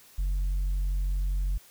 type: tone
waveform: sine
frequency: 46.25 Hz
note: F#1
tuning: in tune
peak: -22 dBFS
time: 0.18-1.58 s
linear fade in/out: 10 ms
effects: tanh soft clip ceiling -24 dBFS + white hiss -55 dBFS RMS until 1.7 s